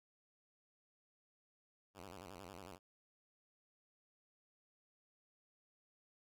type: tone with vibrato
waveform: 5% pulse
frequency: 92.5 Hz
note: F#2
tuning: in tune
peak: -40 dBFS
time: 1.94-2.79 s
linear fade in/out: 50 ms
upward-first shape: square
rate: 11 Hz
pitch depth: 140 cents each way
effects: none